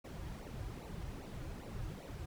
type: noise with flanger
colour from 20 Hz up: brown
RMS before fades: -45 dBFS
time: 0.04-2.26 s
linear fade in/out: 10 ms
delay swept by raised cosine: 0.59 to 4.69 ms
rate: 2.5 Hz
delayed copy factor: -0.75
effects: none